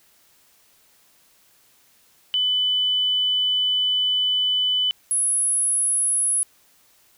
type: tone pair in turn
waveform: sine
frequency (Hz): 3000 / 10691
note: F#7 / E9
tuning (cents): +23 / +23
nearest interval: octave + minor seventh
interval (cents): 2200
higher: second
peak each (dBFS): -18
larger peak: neither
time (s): 2.34-4.91 / 5.11-6.43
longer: first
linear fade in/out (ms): 0
effects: white hiss -58 dBFS RMS until 7.17 s